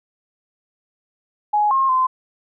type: tone with pitch steps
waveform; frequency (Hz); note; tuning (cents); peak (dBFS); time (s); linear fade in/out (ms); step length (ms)
sine; 837 / 1071 / 1033; G#5 / C6 / C6; +13 / +40 / -22; -14; 1.53-2.07; 10; 180
effects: none